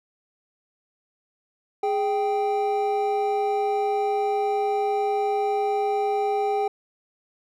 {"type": "tone pair together", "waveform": "triangle", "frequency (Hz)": [415.3, 784], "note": ["G#4", "G5"], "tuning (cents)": [0, 0], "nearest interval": "major seventh", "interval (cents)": 1100, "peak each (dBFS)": -22, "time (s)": [1.83, 6.68], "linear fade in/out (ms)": 5, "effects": []}